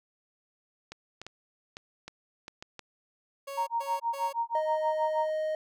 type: clicks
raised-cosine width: 0.2 ms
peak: -24 dBFS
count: 8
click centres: 0.92 / 1.216 / 1.266 / 1.769 / 2.08 / 2.481 / 2.625 / 2.793 s
type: tone bursts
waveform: 30% pulse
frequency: 554 Hz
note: C#5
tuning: 1 cent flat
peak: -34 dBFS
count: 3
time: 3.47-4.33 s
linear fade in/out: 10 ms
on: 200 ms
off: 130 ms
type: tone with tremolo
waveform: sine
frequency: 930 Hz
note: A#5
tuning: 4 cents flat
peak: -25 dBFS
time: 3.57-5.3 s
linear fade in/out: 10 ms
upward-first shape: sine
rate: 6.3 Hz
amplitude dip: 100%
type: tone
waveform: triangle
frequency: 622.3 Hz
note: D#5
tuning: in tune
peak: -26 dBFS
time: 4.55-5.55 s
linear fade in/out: 2 ms
effects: none